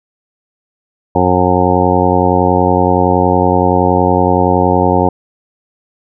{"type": "harmonic tone", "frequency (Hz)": 90.7, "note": "F#2", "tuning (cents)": -34, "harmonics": [1, 2, 3, 4, 5, 6, 8, 9, 10], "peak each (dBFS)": [-17, -17, -17, -17, -17, -17, -17, -17, -17], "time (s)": [1.15, 5.09], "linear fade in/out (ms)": 5, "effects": []}